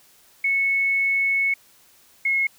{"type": "tone pair in turn", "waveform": "sine", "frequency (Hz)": [2203, 2171], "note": ["C#7", "C#7"], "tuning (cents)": [-11, -37], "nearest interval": "unison", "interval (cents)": 26, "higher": "first", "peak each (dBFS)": -18, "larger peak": "neither", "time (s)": [[0.44, 1.54], [2.25, 2.47]], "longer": "first", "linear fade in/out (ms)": 5, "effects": ["white hiss -55 dBFS RMS until 2.58 s"]}